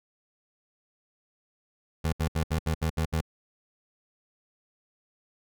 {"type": "tone bursts", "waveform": "25% pulse", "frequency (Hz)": 80.2, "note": "E2", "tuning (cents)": -47, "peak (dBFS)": -21, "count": 8, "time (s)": [2.04, 3.212], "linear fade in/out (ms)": 10, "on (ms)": 87, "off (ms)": 68, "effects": []}